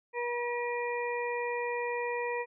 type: harmonic tone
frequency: 481 Hz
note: B4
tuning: 46 cents flat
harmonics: 1 / 2 / 4 / 5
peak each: -33 / -36 / -39 / -40 dBFS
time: 0.13-2.46 s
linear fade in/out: 50 ms
effects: none